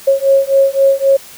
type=beating tone pair; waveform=sine; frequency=544 / 547.8 Hz; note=C#5 / C#5; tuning=-33 / -21 cents; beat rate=3.8 Hz; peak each=-11 dBFS; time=0.07-1.17 s; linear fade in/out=10 ms; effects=white hiss -36 dBFS RMS until 1.37 s